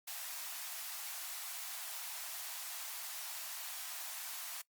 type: high-pass noise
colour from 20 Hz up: white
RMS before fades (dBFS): -44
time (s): 0.07-4.62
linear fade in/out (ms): 10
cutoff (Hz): 630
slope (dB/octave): 96
effects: noise-tail reverb RT60 0.1 s tail -20 dB re dry + Opus 48 kbps